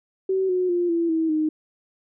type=tone with pitch steps; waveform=sine; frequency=380.5 / 365.2 / 350.5 / 336.5 / 322.9 / 310 Hz; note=F#4 / F#4 / F4 / E4 / E4 / D#4; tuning=+48 / -23 / +6 / +36 / -36 / -6 cents; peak=-19 dBFS; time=0.29-1.49 s; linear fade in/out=5 ms; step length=200 ms; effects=none